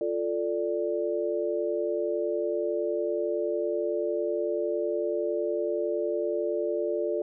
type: chord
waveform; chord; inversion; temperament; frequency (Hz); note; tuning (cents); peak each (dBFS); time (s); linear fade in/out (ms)
sine; D minor; first; equal; 349.2 / 440 / 587.3; F4 / A4 / D5; 0 / 0 / 0; -30; 0.01-7.22; 2
effects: none